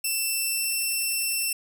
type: tone with pitch glide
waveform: 5% pulse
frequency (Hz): 2673 to 2690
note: E7 to E7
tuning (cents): +23 to +34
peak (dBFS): -16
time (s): 0.04-1.53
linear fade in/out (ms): 5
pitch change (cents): +11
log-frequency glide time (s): 0.29-0.75
effects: none